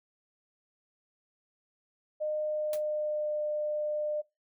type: tone with pitch glide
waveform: sine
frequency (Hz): 610 to 601.6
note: D#5 to D5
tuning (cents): -34 to +42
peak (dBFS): -29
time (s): 2.2-4.22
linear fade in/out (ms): 20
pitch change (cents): -24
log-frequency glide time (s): 2.41-3.4
type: noise with exponential decay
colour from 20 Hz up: white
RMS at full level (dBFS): -37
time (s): 2.73-2.82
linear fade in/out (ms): 2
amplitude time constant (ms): 18
effects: noise-tail reverb RT60 0.2 s tail -18 dB re dry